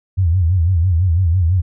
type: tone with vibrato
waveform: sine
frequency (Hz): 87.7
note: F2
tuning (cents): +8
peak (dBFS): -11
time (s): 0.17-1.62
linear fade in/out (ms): 20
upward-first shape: sine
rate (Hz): 6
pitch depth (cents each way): 150
effects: none